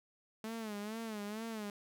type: tone with vibrato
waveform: sawtooth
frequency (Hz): 215.8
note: A3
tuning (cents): -33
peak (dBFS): -36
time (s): 0.44-1.7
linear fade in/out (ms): 2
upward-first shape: sine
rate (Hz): 2.2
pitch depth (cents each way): 100
effects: none